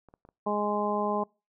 clicks, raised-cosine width 1 ms, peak -38 dBFS, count 4, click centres 0.087 / 0.139 / 0.251 / 0.289 s
harmonic tone, 207.7 Hz, G#3, in tune, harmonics 1 / 2 / 3 / 4 / 5, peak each -32 / -32 / -32 / -32 / -32 dBFS, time 0.46-1.24 s, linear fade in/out 10 ms
effects noise-tail reverb RT60 0.3 s tail -26 dB re dry

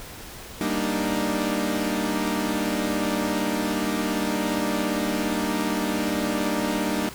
sawtooth chord, Eb major seventh, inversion first, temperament equal, 196 / 233.1 / 293.7 / 311.1 Hz, G3 / Bb3 / D4 / Eb4, 0 / 0 / 0 / 0 cents, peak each -25 dBFS, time 0.61-7.09 s, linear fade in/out 0 ms, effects pink hiss -40 dBFS RMS until 7.14 s

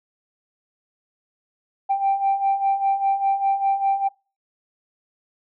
sine beating tone pair, 782 / 787 Hz, G5 / G5, -4 / +7 cents, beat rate 5 Hz, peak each -23 / -18 dBFS, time 1.89-4.09 s, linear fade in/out 20 ms, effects noise-tail reverb RT60 0.3 s tail -23 dB re dry + tanh soft clip ceiling -13 dBFS

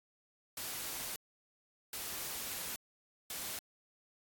white noise bursts at uneven times, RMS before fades -41 dBFS, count 3, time 0.57-1.16 / 1.93-2.76 / 3.3-3.59 s, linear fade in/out 2 ms, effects AAC 64 kbps

